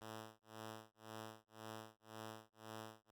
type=tone with tremolo; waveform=5% pulse; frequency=110 Hz; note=A2; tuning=in tune; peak=-37 dBFS; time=0.01-3.11 s; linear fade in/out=5 ms; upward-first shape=sine; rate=1.9 Hz; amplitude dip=100%; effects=none